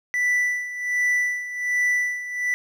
triangle tone with tremolo, 1975.5 Hz, B6, in tune, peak -16 dBFS, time 0.14-2.54 s, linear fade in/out 0 ms, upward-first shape sine, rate 1.3 Hz, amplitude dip 75%, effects none

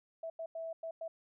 sine tone bursts at uneven times, 655 Hz, E5, 11 cents flat, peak -38 dBFS, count 5, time 0.23-0.3 / 0.39-0.46 / 0.55-0.73 / 0.83-0.91 / 1.01-1.08 s, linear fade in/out 5 ms, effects none

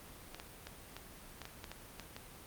clicks, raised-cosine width 0.2 ms, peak -27 dBFS, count 10, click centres 0.346 / 0.399 / 0.67 / 0.966 / 1.417 / 1.454 / 1.642 / 1.716 / 1.997 / 2.165 s, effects pink hiss -53 dBFS RMS until 2.46 s + Opus 32 kbps

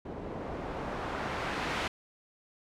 white noise with low-pass filter sweep, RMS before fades -36 dBFS, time 0.05-1.88 s, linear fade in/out 5 ms, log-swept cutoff 440 to 2300 Hz, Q 0.71, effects none

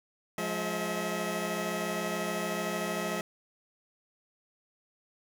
15% pulse tone cluster, 176.4 / 210 / 643 Hz, F3 / G#3 / E5, +18 / +19 / -43 cents, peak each -29 dBFS, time 0.38-3.21 s, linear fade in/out 2 ms, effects none

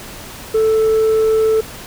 sine tone, 440 Hz, A4, in tune, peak -8 dBFS, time 0.54-1.61 s, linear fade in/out 10 ms, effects tanh soft clip ceiling -10 dBFS + pink hiss -33 dBFS RMS until 1.86 s

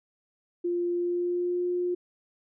sine tone with pitch glide, 349.2 to 355.7 Hz, F4 to F4, 0 to +32 cents, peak -25 dBFS, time 0.64-1.95 s, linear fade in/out 10 ms, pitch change +32 cents, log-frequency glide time 0.92-1.65 s, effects none

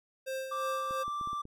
square tone with tremolo, 528 Hz, C5, 16 cents sharp, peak -34 dBFS, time 0.26-1.04 s, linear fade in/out 20 ms, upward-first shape sine, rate 2.9 Hz, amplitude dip 55%
triangle tone, 1174.7 Hz, D6, in tune, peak -31 dBFS, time 0.51-1.42 s, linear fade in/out 10 ms
clicks, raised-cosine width 3 ms, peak -35 dBFS, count 6, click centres 0.909 / 1.08 / 1.212 / 1.274 / 1.331 / 1.454 s
effects none

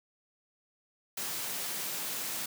white high-pass noise, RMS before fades -36 dBFS, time 1.17-2.46 s, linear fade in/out 5 ms, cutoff 120 Hz, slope 96 dB/octave, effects none

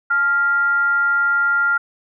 sine tone with frequency modulation, 1396.9 Hz, F6, in tune, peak -14 dBFS, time 0.1-1.78 s, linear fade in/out 10 ms, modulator 540 Hz, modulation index 0.23, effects none

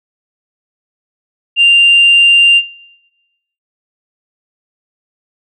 sine tone, 2788 Hz, F7, 4 cents flat, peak -3 dBFS, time 1.56-2.62 s, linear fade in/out 50 ms, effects noise-tail reverb RT60 1.0 s tail -21 dB re dry + tanh soft clip ceiling 0 dBFS

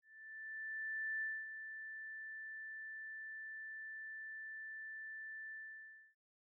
sine tone with ADSR envelope, 1764 Hz, A6, 4 cents sharp, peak -37 dBFS, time 0.02-6.15 s, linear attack 1200 ms, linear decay 240 ms, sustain -9 dB, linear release 630 ms, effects none

